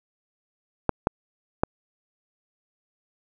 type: clicks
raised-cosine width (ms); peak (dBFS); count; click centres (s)
1; -5; 3; 0.893 / 1.071 / 1.635
effects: none